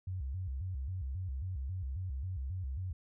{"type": "tone with vibrato", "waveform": "sine", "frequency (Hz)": 78.4, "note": "D#2", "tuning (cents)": 14, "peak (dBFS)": -35, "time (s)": [0.07, 2.93], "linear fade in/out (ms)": 5, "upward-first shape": "square", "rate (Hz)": 3.7, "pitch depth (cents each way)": 290, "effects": []}